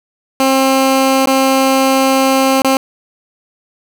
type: tone with dropouts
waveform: 15% pulse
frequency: 266.5 Hz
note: C4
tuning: 32 cents sharp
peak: -3 dBFS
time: 0.4-2.77 s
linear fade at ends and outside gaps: 1 ms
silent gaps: 1.258-1.272 / 2.619-2.646 s
effects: none